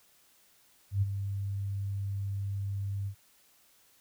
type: tone with ADSR envelope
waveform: sine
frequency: 99.1 Hz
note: G2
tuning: 19 cents sharp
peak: -22 dBFS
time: 0.91-3.15 s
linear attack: 110 ms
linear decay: 25 ms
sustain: -9 dB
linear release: 82 ms
effects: white hiss -64 dBFS RMS until 4 s